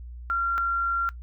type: tone pair in turn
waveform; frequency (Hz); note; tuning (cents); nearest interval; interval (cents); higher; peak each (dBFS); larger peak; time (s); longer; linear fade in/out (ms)
sine; 1376 / 1376; F6 / F6; -26 / -26; unison; 0; neither; -22; neither; 0.3-0.58 / 0.58-1.09; second; 0
effects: noise-tail reverb RT60 0.1 s tail -19 dB re dry + added 60 Hz sine -37 dBFS peak until 1.22 s